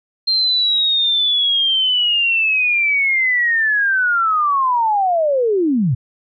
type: linear sweep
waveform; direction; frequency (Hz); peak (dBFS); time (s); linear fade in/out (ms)
sine; down; 4186 to 110; -13; 0.27-5.95; 10
effects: none